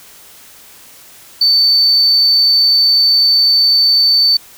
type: tone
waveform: triangle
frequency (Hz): 4536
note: C#8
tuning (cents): +39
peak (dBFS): -5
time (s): 1.41-4.37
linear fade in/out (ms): 5
effects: tanh soft clip ceiling -4 dBFS + white hiss -40 dBFS RMS until 4.57 s